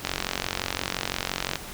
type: click train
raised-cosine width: 0.2 ms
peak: -8 dBFS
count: 70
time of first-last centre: 0.05-1.557 s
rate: 45.8 Hz
effects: pink hiss -39 dBFS RMS until 1.73 s